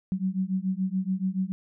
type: beating tone pair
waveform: sine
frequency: 185 / 192 Hz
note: F#3 / G3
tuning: 0 / -36 cents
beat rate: 7 Hz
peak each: -28 dBFS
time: 0.12-1.52 s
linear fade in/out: 0 ms
effects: none